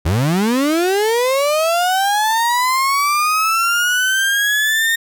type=linear sweep; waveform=35% pulse; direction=up; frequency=72.3 to 1841 Hz; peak=-12 dBFS; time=0.05-4.96 s; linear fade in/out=10 ms; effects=none